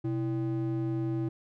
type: ring-modulated tone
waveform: triangle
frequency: 227.8 Hz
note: A#3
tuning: 40 cents flat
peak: -23 dBFS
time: 0.04-1.29 s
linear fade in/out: 10 ms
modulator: 101 Hz
effects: none